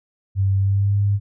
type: tone with pitch glide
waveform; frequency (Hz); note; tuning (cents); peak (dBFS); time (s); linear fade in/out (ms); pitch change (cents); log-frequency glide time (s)
sine; 97.3 to 101.08; G2 to G#2; -12 to -46; -15; 0.35-1.2; 50; +66; 0.58-0.96
effects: none